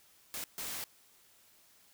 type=noise bursts at uneven times; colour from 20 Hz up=white; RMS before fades=-40 dBFS; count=2; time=0.34-0.44 / 0.58-0.84 s; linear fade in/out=0 ms; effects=white hiss -64 dBFS RMS until 1.93 s